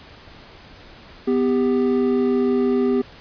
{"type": "tone pair together", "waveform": "triangle", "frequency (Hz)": [249.7, 396.4], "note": ["B3", "G4"], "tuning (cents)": [19, 19], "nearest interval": "minor sixth", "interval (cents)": 800, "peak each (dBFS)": -17, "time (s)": [1.27, 3.02], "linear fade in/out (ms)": 10, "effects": ["pink hiss -44 dBFS RMS until 3.2 s", "resampled to 11025 Hz"]}